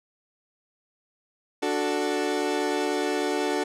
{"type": "chord", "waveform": "30% pulse", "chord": "D major", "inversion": "none", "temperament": "equal", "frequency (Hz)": [293.7, 370, 440], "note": ["D4", "F#4", "A4"], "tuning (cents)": [0, 0, 0], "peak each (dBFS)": -26, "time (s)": [1.62, 3.64], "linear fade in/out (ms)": 10, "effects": ["low-pass 9000 Hz 12 dB/octave"]}